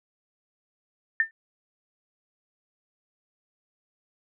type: tone with exponential decay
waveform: sine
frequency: 1795 Hz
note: A6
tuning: 34 cents sharp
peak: -15 dBFS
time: 1.2-1.31 s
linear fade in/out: 1 ms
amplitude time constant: 22 ms
effects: none